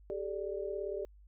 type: chord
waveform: sine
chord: G suspended second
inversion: none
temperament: equal with one note detuned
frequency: 392 / 429.7 / 587.3 Hz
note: G4 / A4 / D5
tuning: 0 / -41 / 0 cents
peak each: -38 / -40 / -40 dBFS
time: 0.1-1.05 s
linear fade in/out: 0 ms
effects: added 50 Hz sine -55 dBFS peak until 1.27 s